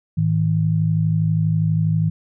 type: tone pair together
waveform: sine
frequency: 107.43 / 159.8 Hz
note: A2 / D#3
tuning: -41 / +47 cents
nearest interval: perfect fifth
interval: 688 cents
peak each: -20 / -17 dBFS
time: 0.17-2.1 s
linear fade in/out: 10 ms
effects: none